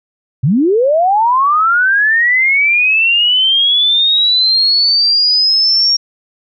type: linear sweep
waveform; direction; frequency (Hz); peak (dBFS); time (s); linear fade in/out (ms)
sine; up; 112.8 to 5588; -8; 0.43-5.97; 10
effects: none